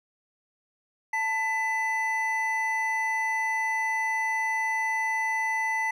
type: tone pair together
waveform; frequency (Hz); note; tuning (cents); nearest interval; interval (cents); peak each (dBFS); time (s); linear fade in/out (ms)
triangle; 886 / 2000; A5 / B6; +12 / +21; octave + major second; 1409; -27 / -25; 1.13-5.91; 5
effects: none